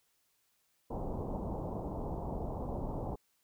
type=low-pass noise; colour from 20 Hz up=pink; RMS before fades=-38 dBFS; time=0.9-3.16 s; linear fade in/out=10 ms; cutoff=960 Hz; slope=48 dB/octave; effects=white hiss -75 dBFS RMS until 3.43 s